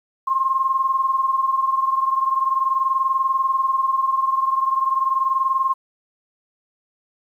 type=tone pair together; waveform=sine; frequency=1061.6 / 1082 Hz; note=C6 / C#6; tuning=+25 / -42 cents; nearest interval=unison; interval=33 cents; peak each=-18 / -23 dBFS; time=0.27-5.74 s; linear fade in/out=10 ms; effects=9-bit